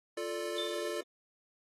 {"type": "chord", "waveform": "square", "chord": "D minor", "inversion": "first", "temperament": "equal", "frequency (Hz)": [349.2, 440, 587.3], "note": ["F4", "A4", "D5"], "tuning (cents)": [0, 0, 0], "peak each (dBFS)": -40, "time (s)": [0.17, 1.01], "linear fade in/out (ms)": 5}
{"type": "tone with exponential decay", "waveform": "sine", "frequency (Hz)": 3568, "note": "A7", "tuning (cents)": 23, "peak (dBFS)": -33, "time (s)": [0.58, 1.04], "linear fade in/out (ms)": 1, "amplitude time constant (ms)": 100}
{"effects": ["AAC 32 kbps"]}